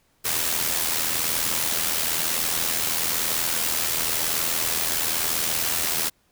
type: noise with amplitude modulation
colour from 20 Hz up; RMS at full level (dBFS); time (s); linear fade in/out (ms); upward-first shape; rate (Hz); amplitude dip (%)
white; -22; 0.24-6.1; 20; sine; 81; 55
effects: pink hiss -65 dBFS RMS until 6.31 s